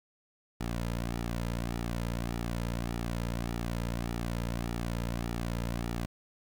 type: tone with flanger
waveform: sawtooth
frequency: 58.27 Hz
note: A#1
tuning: in tune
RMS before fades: -34 dBFS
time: 0.6-6.06 s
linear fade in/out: 10 ms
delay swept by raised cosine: 1.9 to 2.7 ms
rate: 1.7 Hz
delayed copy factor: -0.75
effects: 10-bit

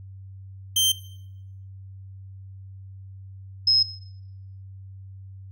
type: tone pair in turn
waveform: sawtooth / sine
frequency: 3134 / 5143 Hz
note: G7 / E8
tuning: -1 / -44 cents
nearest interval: major sixth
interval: 857 cents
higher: second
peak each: -15 dBFS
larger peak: neither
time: 0.76-0.92 / 3.67-3.83 s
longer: neither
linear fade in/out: 5 ms
effects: noise-tail reverb RT60 0.8 s tail -18 dB re dry + added 96 Hz sine -39 dBFS peak until 5.51 s

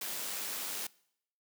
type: noise with amplitude modulation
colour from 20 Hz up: white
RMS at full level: -37 dBFS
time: 0.01-0.87 s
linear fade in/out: 5 ms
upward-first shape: sine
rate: 98.7 Hz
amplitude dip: 25%
effects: noise-tail reverb RT60 0.7 s tail -23 dB re dry + high-pass 200 Hz 12 dB/octave

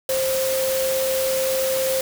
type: tone in noise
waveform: sine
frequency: 527 Hz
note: C5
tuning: 12 cents sharp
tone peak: -20 dBFS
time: 0.09-2.01 s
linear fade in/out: 2 ms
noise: white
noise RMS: -27 dBFS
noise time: 0.09-2.01 s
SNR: +4 dB
effects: none

